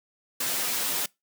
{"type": "noise with comb filter", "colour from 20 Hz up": "white", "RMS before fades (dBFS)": -28, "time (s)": [0.4, 1.06], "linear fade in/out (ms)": 5, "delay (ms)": 9.3, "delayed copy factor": -0.7, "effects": ["noise-tail reverb RT60 0.2 s tail -24 dB re dry", "high-pass 150 Hz 12 dB/octave"]}